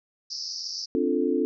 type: band-pass noise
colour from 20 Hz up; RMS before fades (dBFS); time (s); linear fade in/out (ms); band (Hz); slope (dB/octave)
pink; -34; 0.3-0.86; 10; 4700 to 5600; 96
type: chord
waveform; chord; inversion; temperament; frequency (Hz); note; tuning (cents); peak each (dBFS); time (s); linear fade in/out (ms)
sine; D minor seventh; third; equal; 261.6 / 293.7 / 349.2 / 440; C4 / D4 / F4 / A4; 0 / 0 / 0 / 0; -27; 0.95-1.45; 0
effects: none